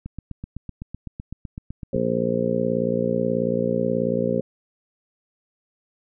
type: click train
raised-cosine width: 5 ms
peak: -20 dBFS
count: 16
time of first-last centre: 0.06-1.959 s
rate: 7.9 Hz
type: harmonic tone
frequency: 58.4 Hz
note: A#1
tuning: 4 cents sharp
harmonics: 2 / 3 / 4 / 5 / 6 / 7 / 8 / 9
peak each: -33 / -27 / -26 / -34 / -36 / -28 / -28 / -25 dBFS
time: 1.93-4.41 s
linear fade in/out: 5 ms
effects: none